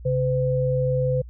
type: tone pair together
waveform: sine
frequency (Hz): 134.6 / 507.5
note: C3 / B4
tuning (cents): +49 / +47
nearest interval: octave + major seventh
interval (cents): 2298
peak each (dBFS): -22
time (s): 0.05-1.22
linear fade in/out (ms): 10
effects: added 60 Hz sine -37 dBFS peak until 1.29 s